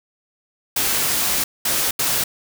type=noise bursts at uneven times; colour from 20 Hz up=white; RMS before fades=-20 dBFS; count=3; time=0.76-1.44 / 1.65-1.91 / 1.99-2.24 s; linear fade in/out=5 ms; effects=none